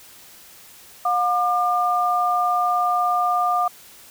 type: tone pair together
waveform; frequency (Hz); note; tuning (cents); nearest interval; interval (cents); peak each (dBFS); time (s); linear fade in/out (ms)
sine; 716.6 / 1200; F5 / D6; +44 / +37; major sixth; 893; -20; 1.05-3.68; 5
effects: white hiss -46 dBFS RMS until 4.1 s